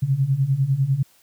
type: beating tone pair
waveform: sine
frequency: 130 / 140 Hz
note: C3 / C#3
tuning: -11 / +18 cents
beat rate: 10 Hz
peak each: -22 / -19 dBFS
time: 0.02-1.03 s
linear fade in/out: 10 ms
effects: white hiss -57 dBFS RMS until 1.22 s